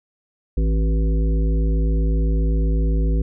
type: harmonic tone with a mistuned harmonic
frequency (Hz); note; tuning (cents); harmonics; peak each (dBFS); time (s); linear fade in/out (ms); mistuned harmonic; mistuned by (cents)
53.9; A1; -35; 1 / 3 / 5 / 7 / 9; -16 / -26 / -30 / -33 / -35; 0.57-3.22; 5; 7; +21
effects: none